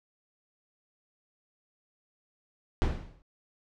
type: noise with exponential decay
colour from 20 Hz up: brown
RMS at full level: -23 dBFS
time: 2.82-3.22 s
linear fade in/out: 0 ms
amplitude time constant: 86 ms
effects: low-pass 5000 Hz 12 dB/octave